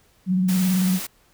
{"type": "tone with vibrato", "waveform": "sine", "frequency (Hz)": 185, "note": "F#3", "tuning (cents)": 0, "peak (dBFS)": -17, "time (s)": [0.26, 1], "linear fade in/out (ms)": 50, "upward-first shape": "square", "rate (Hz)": 18, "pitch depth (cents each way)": 37}
{"type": "noise", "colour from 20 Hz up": "white", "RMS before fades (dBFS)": -31, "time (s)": [0.48, 1.07], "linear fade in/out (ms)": 10}
{"effects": ["pink hiss -59 dBFS RMS until 1.33 s"]}